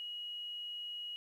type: tone with quantisation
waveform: sine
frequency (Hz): 2900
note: F#7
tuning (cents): -35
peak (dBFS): -40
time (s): 0-1.16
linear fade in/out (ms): 0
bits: 11
effects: none